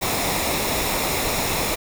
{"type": "noise with comb filter", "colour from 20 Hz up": "pink", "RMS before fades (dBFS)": -23, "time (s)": [0.01, 1.76], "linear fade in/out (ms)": 20, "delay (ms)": 0.65, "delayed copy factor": -0.5, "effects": []}